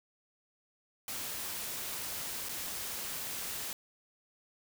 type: noise with dropouts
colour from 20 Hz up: white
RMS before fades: -39 dBFS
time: 1.08-3.73 s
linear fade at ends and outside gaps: 1 ms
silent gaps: 2.487-2.492 s
effects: none